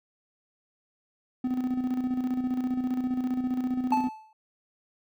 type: tone with tremolo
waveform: triangle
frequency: 253.5 Hz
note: B3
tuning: 45 cents sharp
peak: -22 dBFS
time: 1.44-4.09 s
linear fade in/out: 5 ms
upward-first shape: square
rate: 15 Hz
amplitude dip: 50%
type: tone with exponential decay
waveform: triangle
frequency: 872 Hz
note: A5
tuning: 16 cents flat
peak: -17 dBFS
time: 3.92-4.33 s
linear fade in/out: 2 ms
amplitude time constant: 87 ms
effects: none